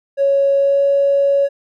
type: tone with pitch glide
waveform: triangle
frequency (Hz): 554.4 to 558.9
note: C#5 to C#5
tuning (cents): 0 to +14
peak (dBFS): -7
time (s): 0.17-1.49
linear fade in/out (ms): 50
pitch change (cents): +14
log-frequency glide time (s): 0.56-0.82
effects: tanh soft clip ceiling -9 dBFS